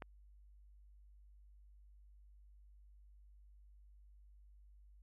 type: click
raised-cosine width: 0.5 ms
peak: -30 dBFS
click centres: 0.022 s
effects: added 50 Hz sine -59 dBFS peak until 5.02 s